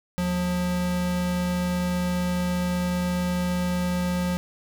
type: tone pair together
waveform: square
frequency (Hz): 77.78 / 178.49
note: D#2 / F3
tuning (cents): 0 / +38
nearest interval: octave + major second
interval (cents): 1438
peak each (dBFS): -35 / -24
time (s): 0.18-4.37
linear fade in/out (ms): 0
effects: none